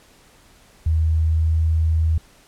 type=tone with pitch glide; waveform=sine; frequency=79.8 to 80.31 Hz; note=D#2 to E2; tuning=+44 to -45 cents; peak=-15 dBFS; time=0.86-2.18 s; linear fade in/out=5 ms; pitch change=+11 cents; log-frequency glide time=1.26-1.56 s; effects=pink hiss -52 dBFS RMS until 2.47 s + low-pass 12000 Hz 12 dB/octave